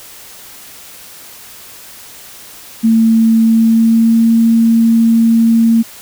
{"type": "tone with pitch glide", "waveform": "sine", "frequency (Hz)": [224.9, 228.2], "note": ["A3", "A#3"], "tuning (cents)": [38, -37], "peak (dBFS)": -6, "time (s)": [2.83, 5.83], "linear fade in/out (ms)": 20, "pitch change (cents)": 25, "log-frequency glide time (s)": [3.42, 4.25], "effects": ["white hiss -35 dBFS RMS until 6.01 s"]}